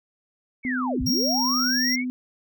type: linear two-way sweep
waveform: sine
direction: down then up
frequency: 2298 to 33.93 to 2298 Hz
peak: -26 dBFS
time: 0.63-2.05 s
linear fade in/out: 50 ms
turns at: 1.02 s
type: tone with pitch glide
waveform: sine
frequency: 253.8 to 251.5 Hz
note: B3 to B3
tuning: +47 to +32 cents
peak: -25 dBFS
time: 0.65-2.1 s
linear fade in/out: 0 ms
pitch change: -15 cents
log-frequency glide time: 1.29-1.77 s
type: tone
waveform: square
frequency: 5588 Hz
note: F8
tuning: in tune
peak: -23 dBFS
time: 1.06-1.96 s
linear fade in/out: 10 ms
effects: none